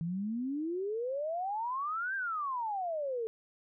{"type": "exponential two-way sweep", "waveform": "sine", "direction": "up then down", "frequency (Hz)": [160.8, 1613, 435.8], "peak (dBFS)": -32, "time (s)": [0.01, 3.27], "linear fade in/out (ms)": 0, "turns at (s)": 2.15, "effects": []}